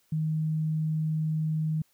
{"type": "tone", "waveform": "sine", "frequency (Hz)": 156.6, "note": "D#3", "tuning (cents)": 11, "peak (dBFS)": -25, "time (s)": [0.12, 1.82], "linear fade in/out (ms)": 5, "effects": ["white hiss -68 dBFS RMS until 1.93 s"]}